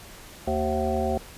harmonic tone with a mistuned harmonic, 76 Hz, D#2, 40 cents flat, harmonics 1 / 3 / 5 / 7 / 9 / 10, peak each -30 / -30 / -30 / -30 / -30 / -30 dBFS, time 0.47-1.18 s, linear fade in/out 5 ms, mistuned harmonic 9, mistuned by -32 cents, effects pink hiss -45 dBFS RMS until 1.37 s + resampled to 32000 Hz

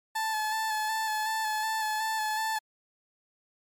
30% pulse tone with vibrato, 871 Hz, A5, 18 cents flat, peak -25 dBFS, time 0.15-2.59 s, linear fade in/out 10 ms, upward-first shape square, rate 2.7 Hz, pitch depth 21 cents each way, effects MP3 64 kbps

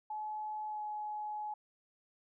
sine tone with pitch glide, 854 to 845.2 Hz, G#5 to G#5, +48 to +30 cents, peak -37 dBFS, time 0.1-1.54 s, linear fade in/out 5 ms, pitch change -18 cents, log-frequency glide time 0.68-0.81 s, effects none

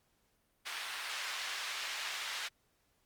white band-pass noise, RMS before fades -40 dBFS, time 0.65-2.49 s, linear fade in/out 20 ms, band 1100 to 3600 Hz, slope 12 dB/octave, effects pink hiss -75 dBFS RMS until 3.05 s + Opus 48 kbps

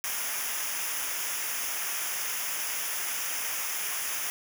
white noise with comb filter, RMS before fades -32 dBFS, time 0.04-4.3 s, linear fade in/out 0 ms, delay 0.24 ms, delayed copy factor -0.8, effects none

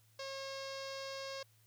sawtooth tone with low-pass filter, 542 Hz, C#5, 39 cents flat, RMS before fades -44 dBFS, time 0.19-1.43 s, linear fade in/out 5 ms, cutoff 5100 Hz, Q 3.4, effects added 110 Hz sine -67 dBFS peak until 1.66 s + white hiss -71 dBFS RMS until 1.66 s

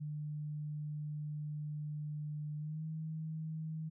sine tone with pitch glide, 150 to 158.1 Hz, D3 to D#3, +37 to +28 cents, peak -38 dBFS, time 0-3.9 s, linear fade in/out 20 ms, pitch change +91 cents, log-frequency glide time 2.58-2.84 s, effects none

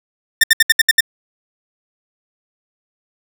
sawtooth tone bursts, 1804 Hz, A6, 43 cents sharp, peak -3 dBFS, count 7, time 0.41-1.007 s, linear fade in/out 5 ms, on 27 ms, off 68 ms, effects none

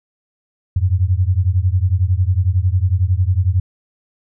sine beating tone pair, 87.31 / 98.31 Hz, F2 / G2, 0 / +5 cents, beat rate 11 Hz, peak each -15 / -16 dBFS, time 0.76-3.6 s, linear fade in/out 5 ms, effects none

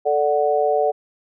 sine chord, D major, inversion second, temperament equal, 440 / 587.3 / 740 Hz, A4 / D5 / F#5, 0 / 0 / 0 cents, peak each -20 dBFS, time 0.05-0.92 s, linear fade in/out 20 ms, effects none

